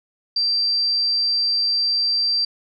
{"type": "tone", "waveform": "sine", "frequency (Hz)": 4699, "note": "D8", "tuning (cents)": 0, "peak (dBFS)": -17, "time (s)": [0.36, 2.45], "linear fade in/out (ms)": 5, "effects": []}